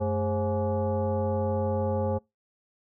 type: tone with frequency modulation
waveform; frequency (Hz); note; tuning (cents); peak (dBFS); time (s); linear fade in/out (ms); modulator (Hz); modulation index
sine; 218.4; A3; -13; -24; 0-2.19; 20; 313; 1.7
effects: noise-tail reverb RT60 0.2 s tail -25 dB re dry